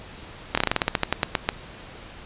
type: slowing click train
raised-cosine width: 0.3 ms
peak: -3 dBFS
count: 15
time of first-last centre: 0.55-1.49 s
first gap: 25 ms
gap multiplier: 1.14
effects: pink hiss -42 dBFS RMS until 2.25 s + resampled to 8000 Hz